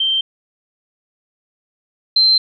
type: tone pair in turn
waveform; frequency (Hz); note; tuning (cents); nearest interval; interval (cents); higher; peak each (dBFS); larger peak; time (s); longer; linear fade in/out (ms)
sine; 3136 / 4116; G7 / C8; 0 / -29; perfect fourth; 471; second; -14 / -9; second; 0-0.21 / 2.16-2.38; second; 5
effects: none